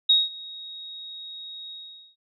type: tone with ADSR envelope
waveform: sine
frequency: 3769 Hz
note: A#7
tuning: 18 cents sharp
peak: -13 dBFS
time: 0.09-2.16 s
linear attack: 8 ms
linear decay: 190 ms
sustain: -23 dB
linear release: 450 ms
effects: none